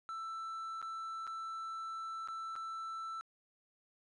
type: tone with dropouts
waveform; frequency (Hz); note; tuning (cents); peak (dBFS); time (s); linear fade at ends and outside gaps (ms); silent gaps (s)
triangle; 1328; E6; +12; -38; 0.09-3.21; 0; 0.816-0.826 / 1.268-1.275 / 2.275-2.285 / 2.555-2.562
effects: resampled to 24000 Hz + 13-bit